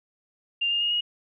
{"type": "tone with pitch steps", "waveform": "sine", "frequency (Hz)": [2794, 2823, 2853, 2883], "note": ["F7", "F7", "F7", "F#7"], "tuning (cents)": [0, 18, 36, -46], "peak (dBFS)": -22, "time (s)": [0.61, 1.01], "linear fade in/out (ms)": 10, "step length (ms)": 100, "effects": []}